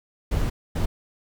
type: noise bursts at uneven times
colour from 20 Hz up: brown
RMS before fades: -23 dBFS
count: 2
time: 0.31-0.5 / 0.75-0.86 s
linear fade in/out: 10 ms
effects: none